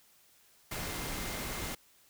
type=tone in noise; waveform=sine; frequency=2097 Hz; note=C7; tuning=3 cents sharp; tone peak=-49 dBFS; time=0.71-1.75 s; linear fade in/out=5 ms; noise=pink; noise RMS=-38 dBFS; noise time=0.71-1.75 s; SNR=-14 dB; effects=white hiss -64 dBFS RMS until 2.09 s